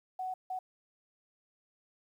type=tone bursts at uneven times; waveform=sine; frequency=745 Hz; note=F#5; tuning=12 cents sharp; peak=-34 dBFS; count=2; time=0.19-0.34 / 0.5-0.59 s; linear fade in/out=5 ms; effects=11-bit

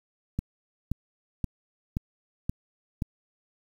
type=click train; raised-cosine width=5 ms; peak=-15 dBFS; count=6; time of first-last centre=0.39-3.022 s; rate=1.9 Hz; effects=8-bit

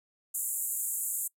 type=band-pass noise; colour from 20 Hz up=pink; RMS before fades=-33 dBFS; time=0.34-1.28 s; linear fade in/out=10 ms; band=7100 to 15000 Hz; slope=96 dB/octave; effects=noise-tail reverb RT60 0.1 s tail -23 dB re dry

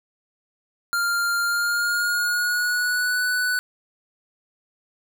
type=tone with pitch glide; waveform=square; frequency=1396.9 to 1488.5 Hz; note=F6 to F#6; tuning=0 to +10 cents; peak=-21 dBFS; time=0.93-3.59 s; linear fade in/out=0 ms; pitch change=+110 cents; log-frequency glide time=1.42-3.23 s; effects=none

